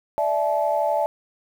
sine chord, D suspended second, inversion none, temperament equal with one note detuned, 587.3 / 659.3 / 861.4 Hz, D5 / E5 / A5, 0 / 0 / -37 cents, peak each -23 dBFS, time 0.18-1.06 s, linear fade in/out 0 ms, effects tanh soft clip ceiling -9 dBFS + 8-bit

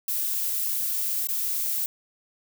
violet noise with dropouts, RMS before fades -27 dBFS, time 0.08-1.86 s, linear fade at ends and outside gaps 2 ms, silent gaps 1.272-1.287 s, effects none

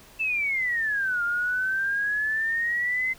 sine exponential two-way sweep, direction down then up, 2670 to 1396.9 to 2068 Hz, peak -23 dBFS, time 0.19-3.14 s, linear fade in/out 20 ms, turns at 1.23 s, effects pink hiss -51 dBFS RMS until 3.18 s

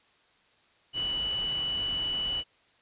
sine tone in noise, 2960 Hz, F#7, in tune, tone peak -28 dBFS, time 0.93-2.44 s, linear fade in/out 50 ms, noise pink, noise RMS -42 dBFS, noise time 0.93-2.44 s, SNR +11 dB, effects white hiss -64 dBFS RMS until 2.81 s + resampled to 8000 Hz

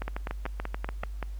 two click trains, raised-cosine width 0.5 ms, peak -18 / -18 dBFS, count 7 / 8, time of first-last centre 0.08-1.227 / 0.02-1.034 s, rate 5.23 / 6.9 Hz, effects added 50 Hz sine -34 dBFS peak until 1.39 s + pink hiss -60 dBFS RMS until 1.39 s

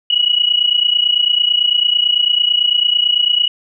sine tone pair together, 2905 / 2934 Hz, F#7 / F#7, -32 / -15 cents, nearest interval unison, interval 17 cents, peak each -14 dBFS, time 0.1-3.48 s, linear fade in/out 5 ms, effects none

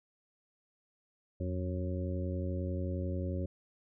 harmonic tone with a mistuned harmonic, 91.2 Hz, F#2, 24 cents flat, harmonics 1 / 2 / 3 / 4 / 5 / 6, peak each -34 / -40 / -42 / -43 / -50 / -43 dBFS, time 1.4-3.46 s, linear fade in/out 5 ms, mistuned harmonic 1, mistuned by -110 cents, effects none

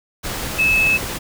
sine tone in noise, 2600 Hz, E7, 24 cents flat, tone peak -13 dBFS, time 0.58-0.98 s, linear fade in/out 20 ms, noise pink, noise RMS -26 dBFS, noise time 0.23-1.19 s, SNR +10 dB, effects none

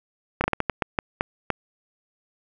slowing click train, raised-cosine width 0.5 ms, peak -6 dBFS, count 10, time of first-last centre 0.41-1.503 s, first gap 30 ms, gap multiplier 1.33, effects none

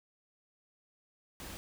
pink noise, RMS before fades -45 dBFS, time 1.4-1.57 s, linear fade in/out 0 ms, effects none

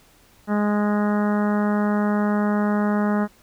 harmonic tone, 207.7 Hz, G#3, in tune, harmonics 1 / 2 / 3 / 4 / 5 / 6 / 7 / 8 / 9, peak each -19 / -29 / -29 / -31 / -34 / -33 / -35 / -39 / -40 dBFS, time 0.47-3.28 s, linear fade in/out 50 ms, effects pink hiss -55 dBFS RMS until 3.42 s

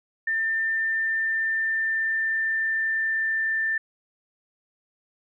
sine tone with pitch glide, 1795 to 1782.6 Hz, A6 to A6, +34 to +22 cents, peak -22 dBFS, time 0.27-3.78 s, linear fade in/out 5 ms, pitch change -12 cents, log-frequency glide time 0.5-3.51 s, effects none

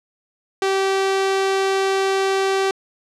sawtooth tone, 387 Hz, G4, 22 cents flat, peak -13 dBFS, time 0.62-2.71 s, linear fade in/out 2 ms, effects low-pass 7000 Hz 12 dB/octave

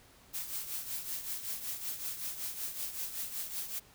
blue noise with tremolo, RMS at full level -36 dBFS, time 0.33-3.8 s, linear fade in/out 20 ms, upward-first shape triangle, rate 5.3 Hz, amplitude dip 70%, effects pink hiss -60 dBFS RMS until 3.94 s

